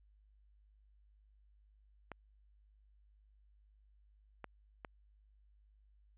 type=clicks; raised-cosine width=0.5 ms; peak=-29 dBFS; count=3; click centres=2.117 / 4.443 / 4.848 s; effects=added 51 Hz sine -64 dBFS peak until 6.17 s + resampled to 8000 Hz

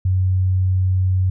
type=tone; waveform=sine; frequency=93.1 Hz; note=F#2; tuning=11 cents sharp; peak=-14 dBFS; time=0.05-1.3 s; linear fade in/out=5 ms; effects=none

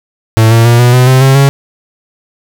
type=tone with pitch steps; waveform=45% pulse; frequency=111.3 / 114.83 / 118.46 / 122.22 / 126.09 / 130.08 / 134.21 / 138.46 Hz; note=A2 / A#2 / A#2 / B2 / B2 / C3 / C3 / C#3; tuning=+20 / -26 / +28 / -18 / +36 / -10 / +44 / -2 cents; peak=-3 dBFS; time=0.37-1.49 s; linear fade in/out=0 ms; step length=140 ms; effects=none

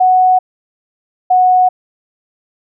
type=tone pair in turn; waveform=sine; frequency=740 / 735.3 Hz; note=F#5 / F#5; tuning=0 / -11 cents; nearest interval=unison; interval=11 cents; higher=first; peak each=-6 dBFS; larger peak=neither; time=0-0.39 / 1.3-1.69 s; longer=neither; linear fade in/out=10 ms; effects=none

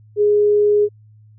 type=tone; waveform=sine; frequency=415.3 Hz; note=G#4; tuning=in tune; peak=-11 dBFS; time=0.16-0.89 s; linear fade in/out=50 ms; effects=added 107 Hz sine -44 dBFS peak until 1.38 s

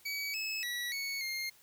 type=tone with pitch steps; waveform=25% pulse; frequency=2273 / 2592 / 1938 / 2215 / 2125 Hz; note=C#7 / E7 / B6 / C#7 / C7; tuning=+43 / -30 / -33 / -2 / +26 cents; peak=-31 dBFS; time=0.05-1.5 s; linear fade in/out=10 ms; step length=290 ms; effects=white hiss -62 dBFS RMS until 1.62 s

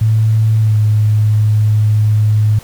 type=tone with pitch glide; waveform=sine; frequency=110 to 106.81 Hz; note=A2 to G#2; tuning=0 to +49 cents; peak=-8 dBFS; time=0.01-2.59 s; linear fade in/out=5 ms; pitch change=-51 cents; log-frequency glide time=0.6-0.76 s; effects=pink hiss -38 dBFS RMS until 2.63 s

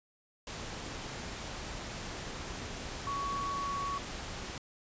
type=tone in noise; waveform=sine; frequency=1120 Hz; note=C#6; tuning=18 cents sharp; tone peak=-33 dBFS; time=3.07-3.98 s; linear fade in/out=2 ms; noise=pink; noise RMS=-41 dBFS; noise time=0.47-4.58 s; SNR=+5 dB; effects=resampled to 16000 Hz

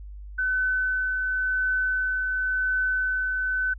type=tone with tremolo; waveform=sine; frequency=1513 Hz; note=F#6; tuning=38 cents sharp; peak=-21 dBFS; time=0.38-3.74 s; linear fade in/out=10 ms; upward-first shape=triangle; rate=0.93 Hz; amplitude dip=30%; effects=added 50 Hz sine -37 dBFS peak until 3.78 s

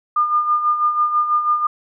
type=tone with tremolo; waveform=sine; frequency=1210 Hz; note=D#6; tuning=49 cents flat; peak=-12 dBFS; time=0.16-1.67 s; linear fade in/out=5 ms; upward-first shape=sine; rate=6.1 Hz; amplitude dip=60%; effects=none

